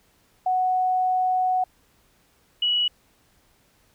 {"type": "tone pair in turn", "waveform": "sine", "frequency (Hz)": [740, 2931], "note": ["F#5", "F#7"], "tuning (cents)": [0, -17], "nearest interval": "2 octaves", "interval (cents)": 2383, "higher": "second", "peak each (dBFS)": -19, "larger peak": "neither", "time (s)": [[0.46, 1.64], [2.62, 2.88]], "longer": "first", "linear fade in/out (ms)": 5, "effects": ["pink hiss -62 dBFS RMS until 3.94 s"]}